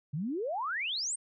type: exponential sweep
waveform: sine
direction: up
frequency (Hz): 135.2 to 8970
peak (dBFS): -31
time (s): 0.13-1.16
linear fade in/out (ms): 10
effects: none